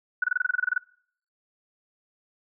sine tone bursts, 1480 Hz, F#6, in tune, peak -19 dBFS, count 13, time 0.22-0.78 s, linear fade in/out 5 ms, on 20 ms, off 25 ms, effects noise-tail reverb RT60 0.6 s tail -24 dB re dry

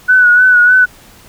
sine tone with vibrato, 1480 Hz, F#6, in tune, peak -4 dBFS, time 0.08-0.86 s, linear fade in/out 20 ms, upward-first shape sine, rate 3.3 Hz, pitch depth 40 cents each way, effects pink hiss -41 dBFS RMS until 1.28 s

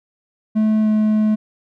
triangle tone with pitch glide, 216.4 to 214.7 Hz, A3 to A3, -29 to -42 cents, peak -11 dBFS, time 0.55-1.36 s, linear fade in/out 20 ms, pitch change -13 cents, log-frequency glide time 0.82-0.88 s, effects none

